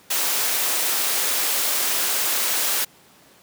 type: high-pass noise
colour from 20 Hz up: white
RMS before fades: -22 dBFS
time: 0.1-2.85 s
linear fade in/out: 10 ms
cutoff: 340 Hz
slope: 12 dB/octave
effects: pink hiss -52 dBFS RMS until 3.42 s + high-pass 150 Hz 12 dB/octave